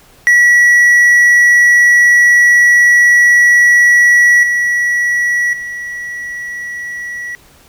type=tone with level steps; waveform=triangle; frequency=1936 Hz; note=B6; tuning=35 cents flat; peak=-3 / -9 / -19 dBFS; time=0.27-7.35 s; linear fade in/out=0 ms; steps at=4.43 / 5.53 s; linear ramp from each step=2 ms; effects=pink hiss -45 dBFS RMS until 7.68 s